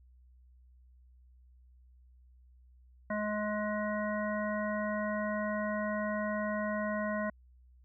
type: harmonic tone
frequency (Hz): 210.6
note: G#3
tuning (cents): +24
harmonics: 1 / 3 / 5 / 7 / 9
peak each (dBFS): -35 / -35 / -40 / -42 / -41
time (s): 3.1-7.3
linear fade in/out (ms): 5
effects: added 62 Hz sine -57 dBFS peak until 7.84 s